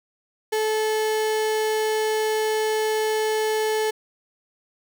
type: tone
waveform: 35% pulse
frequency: 433.9 Hz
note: A4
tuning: 24 cents flat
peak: -19 dBFS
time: 0.52-3.91 s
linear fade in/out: 10 ms
effects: none